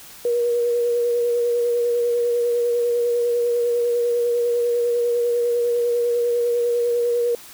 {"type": "tone with vibrato", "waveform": "sine", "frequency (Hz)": 477.5, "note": "A#4", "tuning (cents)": 42, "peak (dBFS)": -17, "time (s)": [0.25, 7.35], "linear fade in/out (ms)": 2, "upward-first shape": "sine", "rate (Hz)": 10, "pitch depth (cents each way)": 20, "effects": ["white hiss -42 dBFS RMS until 7.53 s"]}